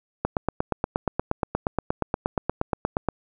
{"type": "click train", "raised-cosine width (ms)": 1, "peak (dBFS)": -8, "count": 25, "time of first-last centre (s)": [0.25, 3.087], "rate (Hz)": 8.46, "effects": []}